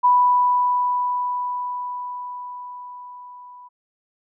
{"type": "tone with level ramp", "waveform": "sine", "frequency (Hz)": 987.8, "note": "B5", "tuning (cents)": 0, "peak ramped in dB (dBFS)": [-11, -40], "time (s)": [0.03, 3.69], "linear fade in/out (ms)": 20, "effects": []}